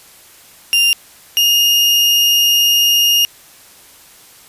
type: tone pair in turn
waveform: 35% pulse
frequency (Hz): 2794 / 2841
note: F7 / F7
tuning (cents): 0 / +29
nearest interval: unison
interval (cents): 29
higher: second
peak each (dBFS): -8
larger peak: neither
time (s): 0.73-0.93 / 1.37-3.25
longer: second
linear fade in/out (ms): 0
effects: white hiss -43 dBFS RMS until 4.48 s + resampled to 32000 Hz